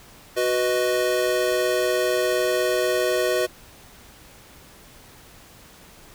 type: chord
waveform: square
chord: B major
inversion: second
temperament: equal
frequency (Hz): 370 / 493.9 / 622.3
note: F#4 / B4 / D#5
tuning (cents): 0 / 0 / 0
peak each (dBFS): -25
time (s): 0.36-3.47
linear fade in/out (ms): 20
effects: pink hiss -48 dBFS RMS until 6.14 s